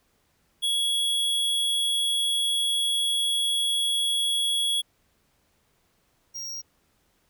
square tone pair in turn, 3344 / 5624 Hz, G#7 / F8, +11 / +11 cents, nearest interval major sixth, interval 900 cents, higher second, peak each -23 / -33 dBFS, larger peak first, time 0.62-4.82 / 6.34-6.62 s, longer first, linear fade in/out 20 ms, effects pink hiss -68 dBFS RMS until 7.29 s

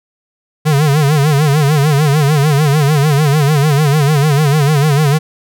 square tone with vibrato, 146.83 Hz, D3, in tune, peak -9 dBFS, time 0.65-5.19 s, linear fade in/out 20 ms, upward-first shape sine, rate 6.7 Hz, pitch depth 120 cents each way, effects none

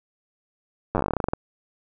slowing click train, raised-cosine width 1 ms, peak -9 dBFS, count 17, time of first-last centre 0.95-1.335 s, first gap 9 ms, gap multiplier 1.12, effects none

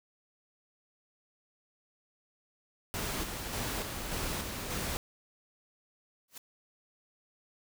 pink noise with tremolo, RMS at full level -35 dBFS, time 2.94-4.97 s, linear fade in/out 0 ms, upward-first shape square, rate 1.7 Hz, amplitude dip 35%
white noise with exponential growth, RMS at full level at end -40 dBFS, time 6.28-6.38 s, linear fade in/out 5 ms, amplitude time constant 20 ms
effects none

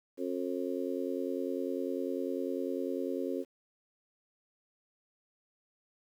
harmonic tone, 90 Hz, F#2, 47 cents flat, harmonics 3 / 4 / 5 / 6, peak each -36 / -37 / -38 / -39 dBFS, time 0.17-3.45 s, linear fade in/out 50 ms, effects 10-bit

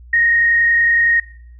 sine tone with frequency modulation, 1864.7 Hz, A#6, in tune, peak -11 dBFS, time 0.13-1.2 s, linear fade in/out 5 ms, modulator 30.8 Hz, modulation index 0.52, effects noise-tail reverb RT60 0.6 s tail -18 dB re dry + added 60 Hz sine -37 dBFS peak until 1.59 s

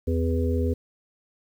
harmonic tone with a mistuned harmonic, 81.9 Hz, E2, 11 cents flat, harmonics 1 / 3 / 5 / 6, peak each -23 / -28 / -30 / -31 dBFS, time 0.07-0.74 s, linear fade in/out 10 ms, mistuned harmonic 3, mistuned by +50 cents, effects 9-bit

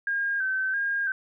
sine tone with vibrato, 1578 Hz, G6, 11 cents sharp, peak -24 dBFS, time 0.07-1.12 s, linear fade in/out 2 ms, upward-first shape square, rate 1.5 Hz, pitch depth 44 cents each way, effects none

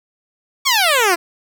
10% pulse exponential sweep, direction down, 1151 to 329.6 Hz, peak -4 dBFS, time 0.65-1.16 s, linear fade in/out 20 ms, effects none

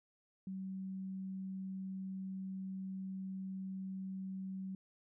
sine tone, 190.3 Hz, F#3, 49 cents sharp, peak -40 dBFS, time 0.47-4.75 s, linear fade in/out 2 ms, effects none

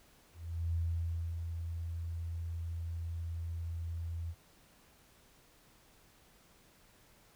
sine tone with ADSR envelope, 83.7 Hz, E2, 27 cents sharp, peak -30 dBFS, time 0.33-4.35 s, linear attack 410 ms, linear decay 630 ms, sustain -6 dB, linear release 56 ms, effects pink hiss -64 dBFS RMS until 7.35 s

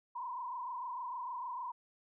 sine tone with frequency modulation, 987.8 Hz, B5, in tune, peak -38 dBFS, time 0.15-1.72 s, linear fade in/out 10 ms, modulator 26.6 Hz, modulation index 2, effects none

